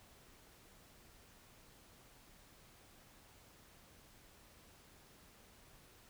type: silence
effects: pink hiss -63 dBFS RMS until 6.09 s